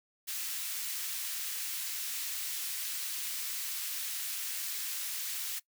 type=high-pass noise; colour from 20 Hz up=white; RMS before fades=-37 dBFS; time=0.27-5.6 s; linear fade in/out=20 ms; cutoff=1900 Hz; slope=12 dB/octave; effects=noise-tail reverb RT60 0.1 s tail -20 dB re dry